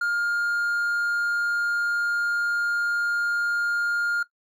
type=tone; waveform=triangle; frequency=1411 Hz; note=F6; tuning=17 cents sharp; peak=-20 dBFS; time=0.01-4.23 s; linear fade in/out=5 ms; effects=noise-tail reverb RT60 0.1 s tail -17 dB re dry